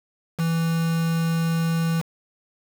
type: tone with quantisation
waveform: triangle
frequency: 164.81 Hz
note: E3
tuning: in tune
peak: -18 dBFS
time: 0.38-2.02 s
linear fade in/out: 20 ms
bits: 5
effects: none